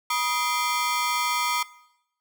sawtooth ring-modulated tone, 1108.7 Hz, C#6, in tune, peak -16 dBFS, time 0.1-1.63 s, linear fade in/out 5 ms, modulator 141 Hz, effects noise-tail reverb RT60 0.8 s tail -20 dB re dry

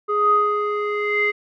square tone with low-pass filter sweep, 416.1 Hz, G#4, 3 cents sharp, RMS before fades -20 dBFS, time 0.08-1.32 s, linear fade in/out 20 ms, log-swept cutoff 1100 to 2200 Hz, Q 9.7, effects none

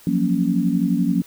sine chord, Gb major seventh, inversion third, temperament equal with one note detuned, 174.61 / 186.28 / 233.1 / 277.2 Hz, F3 / Gb3 / Bb3 / Db4, 0 / +12 / 0 / 0 cents, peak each -22 dBFS, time 0.07-1.22 s, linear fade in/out 2 ms, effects white hiss -48 dBFS RMS until 1.26 s

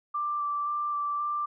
sine tone with vibrato, 1174.7 Hz, D6, in tune, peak -27 dBFS, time 0.14-1.46 s, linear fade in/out 10 ms, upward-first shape square, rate 1.9 Hz, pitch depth 10 cents each way, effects none

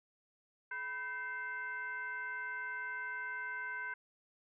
sine tone with frequency modulation, 1542 Hz, G6, 29 cents flat, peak -38 dBFS, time 0.71-3.94 s, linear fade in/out 5 ms, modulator 555 Hz, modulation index 0.81, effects none

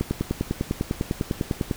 click train, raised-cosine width 3 ms, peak -10 dBFS, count 18, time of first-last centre 0.01-1.712 s, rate 9.99 Hz, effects pink hiss -41 dBFS RMS until 1.76 s

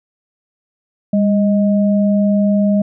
sine tone pair together, 201.6 / 625.4 Hz, G3 / D#5, +49 / +9 cents, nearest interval octave + minor sixth, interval 1960 cents, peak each -11 / -19 dBFS, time 1.13-2.82 s, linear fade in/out 5 ms, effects none

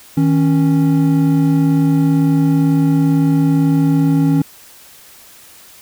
triangle tone pair together, 158.1 / 276.1 Hz, D#3 / C#4, +28 / -7 cents, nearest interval minor seventh, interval 965 cents, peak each -11 dBFS, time 0.17-4.42 s, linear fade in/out 5 ms, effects white hiss -42 dBFS RMS until 5.81 s

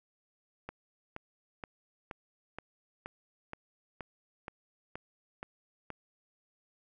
click train, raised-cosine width 0.5 ms, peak -25 dBFS, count 12, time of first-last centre 0.69-5.903 s, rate 2.11 Hz, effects none

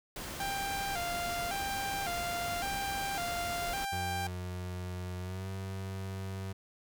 pink noise, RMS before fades -41 dBFS, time 0.16-3.85 s, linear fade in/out 2 ms
sawtooth tone with vibrato, 742 Hz, F#5, 5 cents sharp, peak -30 dBFS, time 0.4-4.27 s, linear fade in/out 2 ms, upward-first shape square, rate 0.9 Hz, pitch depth 110 cents each way
35% pulse tone with pitch glide, 90.5 to 95.88 Hz, F#2 to G2, -38 to -38 cents, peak -35 dBFS, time 3.92-6.53 s, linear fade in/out 10 ms, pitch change +100 cents, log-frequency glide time 5.2-5.48 s
effects none

